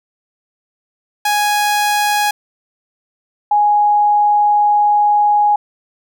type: tone pair in turn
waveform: sawtooth / sine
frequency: 830.6 / 830.6 Hz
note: G#5 / G#5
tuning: 0 / 0 cents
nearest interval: unison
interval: 0 cents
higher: neither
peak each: -9 dBFS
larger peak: neither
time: 1.25-2.31 / 3.51-5.56 s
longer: second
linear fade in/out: 5 ms
effects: none